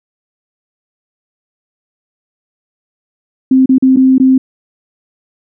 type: tone with dropouts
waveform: sine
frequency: 261.6 Hz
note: C4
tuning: in tune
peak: -4 dBFS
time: 3.51-4.38 s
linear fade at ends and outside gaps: 5 ms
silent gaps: 3.659-3.692 / 3.783-3.824 / 3.962-3.969 / 4.182-4.199 s
effects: none